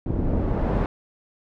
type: noise with low-pass filter sweep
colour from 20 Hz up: pink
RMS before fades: -23 dBFS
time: 0.06-0.86 s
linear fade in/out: 2 ms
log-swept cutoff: 320 to 950 Hz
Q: 0.73
effects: none